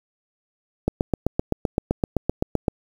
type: click train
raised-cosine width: 2 ms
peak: -6 dBFS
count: 15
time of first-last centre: 0.88-2.682 s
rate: 7.77 Hz
effects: 7-bit